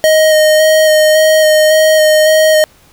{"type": "tone with vibrato", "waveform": "square", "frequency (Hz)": 622.3, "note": "D#5", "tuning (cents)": 0, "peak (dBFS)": -6, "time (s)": [0.04, 2.64], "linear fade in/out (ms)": 0, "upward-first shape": "square", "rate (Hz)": 1.8, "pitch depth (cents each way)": 12, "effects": ["pink hiss -46 dBFS RMS until 2.92 s"]}